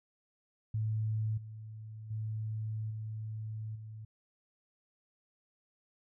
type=tone with level steps; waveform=sine; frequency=109.1 Hz; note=A2; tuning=14 cents flat; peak=-30 / -43 / -34 / -37 / -43 dBFS; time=0.74-4.05 s; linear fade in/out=5 ms; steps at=1.37 / 2.1 / 2.9 / 3.75 s; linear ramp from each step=10 ms; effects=none